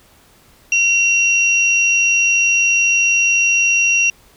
sine tone pair together, 2737 / 5746 Hz, F7 / F8, -36 / +48 cents, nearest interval octave + minor second, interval 1284 cents, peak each -12 / -19 dBFS, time 0.72-4.1 s, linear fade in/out 2 ms, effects pink hiss -50 dBFS RMS until 4.36 s

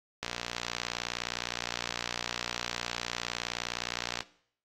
click train, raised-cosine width 0.2 ms, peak -15 dBFS, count 238, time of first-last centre 0.23-4.207 s, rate 59.6 Hz, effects noise-tail reverb RT60 0.6 s tail -18 dB re dry + AAC 48 kbps

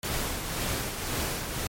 pink noise with tremolo, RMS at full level -29 dBFS, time 0.03-1.67 s, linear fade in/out 2 ms, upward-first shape triangle, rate 1.9 Hz, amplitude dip 50%, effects MP3 64 kbps

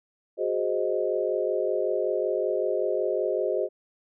sine chord, Ab dominant seventh, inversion third, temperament equal, 370 / 415.3 / 523.3 / 622.3 Hz, Gb4 / Ab4 / C5 / Eb5, 0 / 0 / 0 / 0 cents, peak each -29 dBFS, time 0.37-3.69 s, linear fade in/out 50 ms, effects none

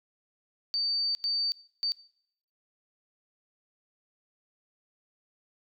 sine tone bursts at uneven times, 4599 Hz, D8, 37 cents flat, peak -26 dBFS, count 3, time 0.74-1.15 / 1.24-1.52 / 1.83-1.92 s, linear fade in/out 0 ms, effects noise-tail reverb RT60 0.7 s tail -21 dB re dry

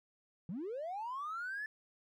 triangle linear sweep, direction up, 151.2 to 1760 Hz, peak -35 dBFS, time 0.49-1.66 s, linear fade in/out 2 ms, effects tanh soft clip ceiling -35 dBFS

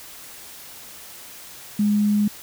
sine tone, 207.7 Hz, G#3, in tune, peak -16 dBFS, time 1.79-2.28 s, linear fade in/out 5 ms, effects white hiss -41 dBFS RMS until 2.42 s

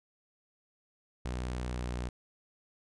sawtooth tone with pitch glide, 61.74 to 60.93 Hz, B1 to B1, 0 to -23 cents, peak -30 dBFS, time 1.25-2.09 s, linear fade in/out 5 ms, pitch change -23 cents, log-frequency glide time 1.68-1.93 s, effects resampled to 22050 Hz

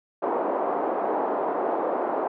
white band-pass noise, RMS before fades -26 dBFS, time 0.22-2.28 s, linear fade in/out 10 ms, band 310 to 880 Hz, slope 24 dB/octave, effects none

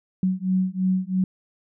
sine beating tone pair, 185 / 188 Hz, F#3 / F#3, 0 / +28 cents, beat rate 3 Hz, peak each -23 dBFS, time 0.23-1.24 s, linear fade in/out 2 ms, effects none

